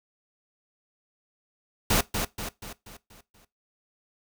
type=noise with echo; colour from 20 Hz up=pink; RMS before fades=-22 dBFS; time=1.9-2.01 s; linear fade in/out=5 ms; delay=240 ms; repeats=6; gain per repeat=-6 dB; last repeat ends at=3.45 s; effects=noise-tail reverb RT60 0.2 s tail -19 dB re dry